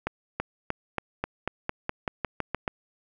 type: accelerating click train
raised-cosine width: 0.5 ms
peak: -12 dBFS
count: 13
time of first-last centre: 0.07-2.678 s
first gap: 330 ms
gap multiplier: 0.92
effects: none